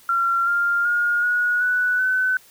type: tone with pitch steps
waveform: sine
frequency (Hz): 1371 / 1398.2 / 1425.9 / 1454.2 / 1483 / 1512.5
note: F6 / F6 / F6 / F#6 / F#6 / F#6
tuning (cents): -32 / +2 / +36 / -30 / +4 / +38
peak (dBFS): -17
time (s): 0.09-2.37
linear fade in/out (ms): 2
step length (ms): 380
effects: white hiss -51 dBFS RMS until 2.5 s